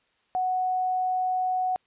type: tone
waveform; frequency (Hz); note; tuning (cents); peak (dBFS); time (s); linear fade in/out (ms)
sine; 740; F#5; 0; -23; 0.35-1.76; 0
effects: white hiss -68 dBFS RMS until 1.86 s + resampled to 8000 Hz